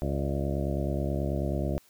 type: harmonic tone with a mistuned harmonic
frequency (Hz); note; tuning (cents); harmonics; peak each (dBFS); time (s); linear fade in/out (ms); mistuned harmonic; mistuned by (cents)
69.3; C#2; 0; 1 / 2 / 3 / 4 / 5 / 6 / 7 / 8 / 9 / 10; -31 / -32 / -35 / -38 / -36 / -42 / -43 / -38 / -39 / -45; 0.02-1.78; 0; 8; +57
effects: white hiss -61 dBFS RMS until 1.89 s